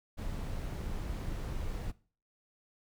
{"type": "noise", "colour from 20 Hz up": "brown", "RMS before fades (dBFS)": -37, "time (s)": [0.17, 1.92], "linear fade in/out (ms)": 20, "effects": ["noise-tail reverb RT60 0.4 s tail -20 dB re dry"]}